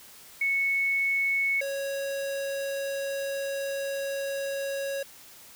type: tone pair in turn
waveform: sine / square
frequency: 2208 / 552 Hz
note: C#7 / C#5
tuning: -7 / -7 cents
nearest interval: 2 octaves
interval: 2400 cents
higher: first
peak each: -23 / -30 dBFS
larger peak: first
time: 0.41-1.61 / 1.61-5.03 s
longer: second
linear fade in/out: 5 ms
effects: white hiss -50 dBFS RMS until 5.55 s